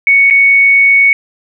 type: tone with dropouts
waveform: sine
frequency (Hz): 2223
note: C#7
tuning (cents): +4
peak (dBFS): -4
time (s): 0.07-1.13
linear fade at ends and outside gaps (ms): 1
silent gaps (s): 0.301-0.308
effects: none